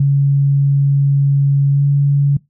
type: tone with pitch glide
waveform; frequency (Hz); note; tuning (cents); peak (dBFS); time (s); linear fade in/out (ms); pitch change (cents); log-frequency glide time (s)
sine; 139.9 to 141.53; C#3 to C#3; +16 to +36; -9; 0-2.37; 5; +20; 1.71-1.83
effects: noise-tail reverb RT60 0.2 s tail -23 dB re dry